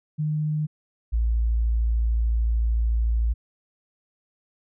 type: tone pair in turn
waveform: sine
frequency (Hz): 152.5 / 56.73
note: D#3 / A#1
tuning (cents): -34 / -46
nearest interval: octave + perfect fourth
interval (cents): 1712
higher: first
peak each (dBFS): -22 / -19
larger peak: second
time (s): 0.18-0.67 / 1.12-3.34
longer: second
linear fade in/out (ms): 20
effects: none